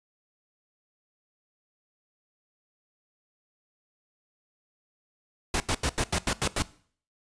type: noise bursts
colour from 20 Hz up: pink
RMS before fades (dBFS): -26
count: 8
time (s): 5.54-6.623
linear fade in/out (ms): 2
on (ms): 61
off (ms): 85
effects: noise-tail reverb RT60 0.5 s tail -19 dB re dry + resampled to 22050 Hz